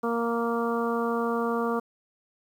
harmonic tone, 233.1 Hz, A#3, in tune, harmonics 1 / 2 / 3 / 4 / 5 / 6, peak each -29 / -28 / -35 / -35 / -32 / -38 dBFS, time 0.03-1.8 s, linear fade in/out 10 ms, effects 9-bit

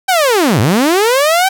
sawtooth linear two-way sweep, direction down then up, 784 to 95.6 to 784 Hz, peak -5 dBFS, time 0.08-1.49 s, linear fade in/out 10 ms, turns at 0.6 s, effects none

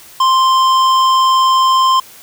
triangle tone with hard clipping, 1046.5 Hz, C6, in tune, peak -10 dBFS, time 0.2-2 s, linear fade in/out 5 ms, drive 15 dB, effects white hiss -39 dBFS RMS until 2.22 s

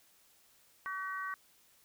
harmonic tone, 379.8 Hz, F#4, 45 cents sharp, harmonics 3 / 4 / 5, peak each -39 / -41 / -43 dBFS, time 0.86-1.34 s, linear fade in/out 0 ms, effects white hiss -66 dBFS RMS until 1.84 s

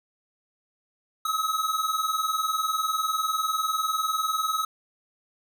square tone pair together, 1270 / 1290 Hz, D#6 / E6, +35 / -38 cents, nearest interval unison, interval 27 cents, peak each -28 dBFS, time 1.25-4.65 s, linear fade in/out 5 ms, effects none

